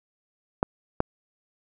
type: clicks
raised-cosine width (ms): 1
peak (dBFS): -7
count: 2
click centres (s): 0.629 / 1.004
effects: none